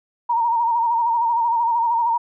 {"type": "tone with vibrato", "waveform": "sine", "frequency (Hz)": 932.3, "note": "A#5", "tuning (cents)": 0, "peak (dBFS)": -16, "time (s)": [0.29, 2.18], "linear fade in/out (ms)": 10, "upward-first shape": "sine", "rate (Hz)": 13, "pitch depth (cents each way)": 55, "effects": []}